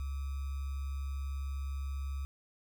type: tone with sample-and-hold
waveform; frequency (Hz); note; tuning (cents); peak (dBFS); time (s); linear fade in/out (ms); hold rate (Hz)
sine; 68.7; C#2; -15; -34; 0-2.25; 0; 1225
effects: none